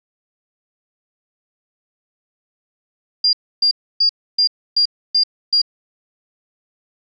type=tone bursts; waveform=sine; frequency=4800 Hz; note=D8; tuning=37 cents sharp; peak=-11 dBFS; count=7; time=3.24-5.617 s; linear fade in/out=5 ms; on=91 ms; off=290 ms; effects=none